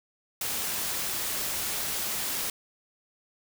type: noise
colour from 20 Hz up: white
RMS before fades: -31 dBFS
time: 0.41-2.5 s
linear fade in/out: 2 ms
effects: none